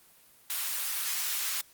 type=high-pass noise; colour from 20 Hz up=white; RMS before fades=-32 dBFS; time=0.5-1.61 s; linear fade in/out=0 ms; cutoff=1200 Hz; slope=12 dB/octave; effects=white hiss -59 dBFS RMS until 1.73 s + Opus 24 kbps